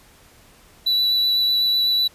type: tone with vibrato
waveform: triangle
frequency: 3951 Hz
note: B7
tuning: in tune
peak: -15 dBFS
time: 0.86-2.08 s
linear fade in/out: 10 ms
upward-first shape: sine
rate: 8 Hz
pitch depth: 10 cents each way
effects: pink hiss -51 dBFS RMS until 2.14 s + resampled to 32000 Hz